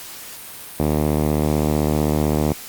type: tone with band-pass filter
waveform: 5% pulse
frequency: 75.7 Hz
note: D#2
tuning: 47 cents flat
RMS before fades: -19 dBFS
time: 0.8-2.53 s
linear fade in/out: 0 ms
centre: 150 Hz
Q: 0.53
effects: white hiss -36 dBFS RMS until 2.68 s + Opus 48 kbps